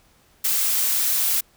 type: noise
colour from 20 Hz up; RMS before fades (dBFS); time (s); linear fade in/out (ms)
blue; -21; 0.44-1.41; 10
effects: pink hiss -58 dBFS RMS until 1.56 s